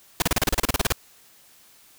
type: noise bursts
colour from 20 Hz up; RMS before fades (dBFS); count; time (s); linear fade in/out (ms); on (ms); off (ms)
pink; -20; 14; 0.2-0.923; 2; 21; 33
effects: white hiss -54 dBFS RMS until 1.98 s